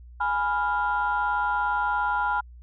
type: chord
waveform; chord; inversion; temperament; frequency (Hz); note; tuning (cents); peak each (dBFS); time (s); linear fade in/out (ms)
sine; F diminished; first; equal; 830.6 / 987.8 / 1396.9; Ab5 / Cb6 / F6; 0 / 0 / 0; -26; 0.2-2.41; 10
effects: tanh soft clip ceiling -15 dBFS + added 60 Hz sine -43 dBFS peak until 2.62 s